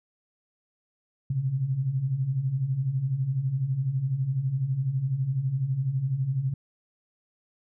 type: beating tone pair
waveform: sine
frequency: 124.2 / 136.2 Hz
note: B2 / C#3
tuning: +10 / -30 cents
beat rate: 12 Hz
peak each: -31 / -25 dBFS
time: 1.3-6.54 s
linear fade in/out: 5 ms
effects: none